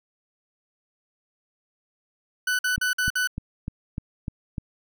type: tone bursts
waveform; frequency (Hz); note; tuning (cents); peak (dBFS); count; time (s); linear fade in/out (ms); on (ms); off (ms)
40% pulse; 1494; F#6; +16; -21; 5; 2.47-3.274; 5; 120; 51
type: click train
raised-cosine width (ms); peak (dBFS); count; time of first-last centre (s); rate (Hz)
5; -17; 7; 2.78-4.582; 3.33
effects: none